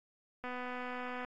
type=click train; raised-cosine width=0.5 ms; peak=-27 dBFS; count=202; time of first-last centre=0.44-1.247 s; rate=249 Hz; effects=AAC 64 kbps